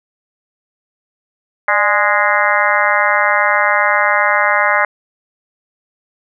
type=harmonic tone with a mistuned harmonic; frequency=207.5 Hz; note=G#3; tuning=1 cent flat; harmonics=3 / 4 / 5 / 6 / 7 / 8 / 9 / 10; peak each=-19 / -19 / -19 / -19 / -19 / -19 / -19 / -19 dBFS; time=1.68-4.85 s; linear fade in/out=2 ms; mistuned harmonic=3; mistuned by=-67 cents; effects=none